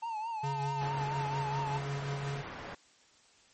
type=tone with vibrato; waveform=triangle; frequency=890 Hz; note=A5; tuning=20 cents sharp; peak=-32 dBFS; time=0.02-1.78 s; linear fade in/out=10 ms; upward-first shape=triangle; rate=4.6 Hz; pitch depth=99 cents each way
type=tone with tremolo; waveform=square; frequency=140 Hz; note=C#3; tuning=18 cents sharp; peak=-33 dBFS; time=0.43-2.42 s; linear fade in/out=10 ms; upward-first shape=triangle; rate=5.5 Hz; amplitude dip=45%
type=low-pass noise; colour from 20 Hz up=white; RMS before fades=-44 dBFS; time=0.81-2.75 s; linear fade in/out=5 ms; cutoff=1500 Hz; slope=12 dB/octave
effects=white hiss -63 dBFS RMS until 3.53 s + MP3 32 kbps